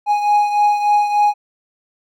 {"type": "beating tone pair", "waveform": "triangle", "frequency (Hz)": [829, 832.4], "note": ["G#5", "G#5"], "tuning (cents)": [-3, 4], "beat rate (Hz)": 3.4, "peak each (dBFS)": [-11, -18], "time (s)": [0.06, 1.34], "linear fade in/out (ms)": 50, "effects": []}